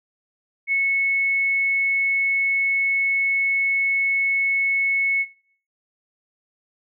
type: tone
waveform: sine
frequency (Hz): 2200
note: C#7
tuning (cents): -14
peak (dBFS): -17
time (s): 0.67-5.26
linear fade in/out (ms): 50
effects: noise-tail reverb RT60 0.5 s tail -18 dB re dry